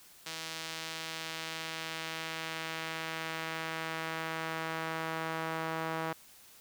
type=tone with band-pass filter sweep; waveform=sawtooth; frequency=161.5 Hz; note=E3; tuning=35 cents flat; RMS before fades=-38 dBFS; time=0.26-6.13 s; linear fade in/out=5 ms; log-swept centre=4500 to 1100 Hz; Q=0.88; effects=white hiss -57 dBFS RMS until 6.6 s